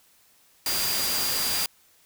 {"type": "tone in noise", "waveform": "sine", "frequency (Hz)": 4779, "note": "D8", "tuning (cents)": 29, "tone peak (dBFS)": -29, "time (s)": [0.66, 1.66], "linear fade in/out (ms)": 2, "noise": "white", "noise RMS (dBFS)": -27, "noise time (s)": [0.66, 1.66], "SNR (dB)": -5, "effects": ["white hiss -60 dBFS RMS until 2.05 s"]}